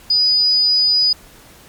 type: tone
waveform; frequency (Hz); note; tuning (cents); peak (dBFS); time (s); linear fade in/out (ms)
sine; 4952; D#8; -9; -11; 0.1-1.13; 5
effects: pink hiss -44 dBFS RMS until 1.68 s + MP3 96 kbps